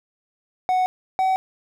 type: tone pair in turn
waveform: triangle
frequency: 740 / 756.9 Hz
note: F#5 / F#5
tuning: 0 / +39 cents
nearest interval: unison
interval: 39 cents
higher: second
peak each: -15 dBFS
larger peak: neither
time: 0.69-0.86 / 1.19-1.36 s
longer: neither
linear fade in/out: 0 ms
effects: none